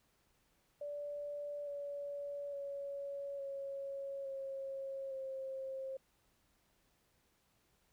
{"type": "tone with pitch steps", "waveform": "sine", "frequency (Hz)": [581, 571, 561.2, 551.6, 542.1, 532.8], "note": ["D5", "D5", "C#5", "C#5", "C#5", "C5"], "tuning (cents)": [-19, -49, 21, -9, -39, 31], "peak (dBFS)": -40, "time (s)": [0.81, 5.97], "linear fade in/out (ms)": 5, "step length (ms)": 860, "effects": ["pink hiss -75 dBFS RMS until 7.92 s"]}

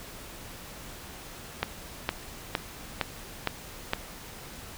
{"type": "click train", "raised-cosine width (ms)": 0.3, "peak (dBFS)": -9, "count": 6, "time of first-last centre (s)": [1.63, 3.934], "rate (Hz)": 2.17, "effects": ["pink hiss -44 dBFS RMS until 4.77 s"]}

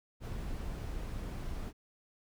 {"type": "noise", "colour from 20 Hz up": "brown", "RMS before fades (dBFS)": -39, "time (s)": [0.2, 1.73], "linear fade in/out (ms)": 50, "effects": []}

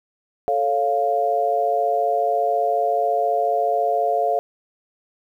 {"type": "chord", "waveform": "sine", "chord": "A augmented", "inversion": "none", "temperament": "equal", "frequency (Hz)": [440, 554.4, 698.5], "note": ["A4", "C#5", "E#5"], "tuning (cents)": [0, 0, 0], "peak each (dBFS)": [-24, -24, -19], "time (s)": [0.48, 4.39], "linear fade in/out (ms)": 0, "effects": ["9-bit"]}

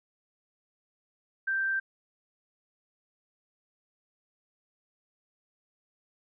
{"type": "tone", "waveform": "sine", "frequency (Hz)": 1568, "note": "G6", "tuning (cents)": 0, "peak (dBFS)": -26, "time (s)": [1.47, 1.8], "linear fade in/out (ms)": 10, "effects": []}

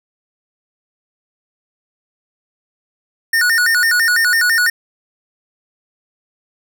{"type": "tone with vibrato", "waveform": "square", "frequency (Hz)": 1632, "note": "G#6", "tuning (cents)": -31, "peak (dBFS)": -12, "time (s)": [3.33, 4.7], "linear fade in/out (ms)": 5, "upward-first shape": "square", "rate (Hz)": 6, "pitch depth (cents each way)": 190, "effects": []}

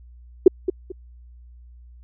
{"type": "tone with echo", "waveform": "sine", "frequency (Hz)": 370, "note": "F#4", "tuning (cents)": 0, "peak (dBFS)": -4, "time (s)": [0.46, 0.48], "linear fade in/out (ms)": 5, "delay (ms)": 220, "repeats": 2, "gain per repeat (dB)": -12, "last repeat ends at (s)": 0.92, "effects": ["added 60 Hz sine -43 dBFS peak until 2.03 s"]}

